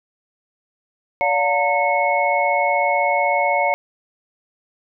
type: tone cluster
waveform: sine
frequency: 575 / 711 / 907 / 2190 Hz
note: D5 / F5 / A#5 / C#7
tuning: -37 / +31 / -48 / -22 cents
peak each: -21 dBFS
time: 1.21-3.74 s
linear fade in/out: 0 ms
effects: none